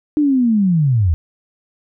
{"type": "linear sweep", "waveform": "sine", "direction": "down", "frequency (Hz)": [306, 74.5], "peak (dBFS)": -11, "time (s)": [0.17, 1.14], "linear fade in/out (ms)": 0, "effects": []}